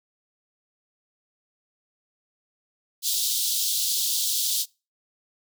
pink high-pass noise, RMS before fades -25 dBFS, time 3.02-4.66 s, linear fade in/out 50 ms, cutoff 3400 Hz, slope 48 dB/octave, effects noise-tail reverb RT60 0.3 s tail -25 dB re dry

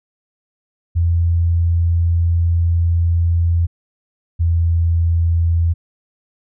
sine tone pair in turn, 84.8 / 83.92 Hz, E2 / E2, +50 / +31 cents, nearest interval unison, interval 19 cents, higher first, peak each -12 dBFS, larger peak neither, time 0.95-3.67 / 4.39-5.74 s, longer first, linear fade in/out 20 ms, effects none

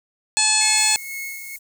harmonic tone, 861 Hz, A5, 38 cents flat, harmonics 1 / 2 / 3 / 4 / 5 / 6 / 7 / 8 / 9 / 10, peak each -27 / -30 / -23 / -29 / -21 / -32 / -31 / -24 / -23 / -22 dBFS, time 0.37-0.96 s, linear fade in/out 0 ms
45% pulse tone with tremolo, 2177 Hz, C#7, 32 cents flat, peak -28 dBFS, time 0.61-1.56 s, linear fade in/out 2 ms, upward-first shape sine, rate 2.1 Hz, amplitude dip 60%
white high-pass noise, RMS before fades -38 dBFS, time 0.76-1.59 s, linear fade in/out 20 ms, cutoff 7000 Hz, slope 24 dB/octave
effects none

